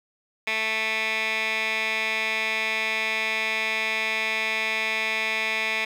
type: tone with band-pass filter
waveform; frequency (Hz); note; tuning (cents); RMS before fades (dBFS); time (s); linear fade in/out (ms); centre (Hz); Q
15% pulse; 220; A3; 0; -26; 0.47-5.85; 5; 2500; 3
effects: 8-bit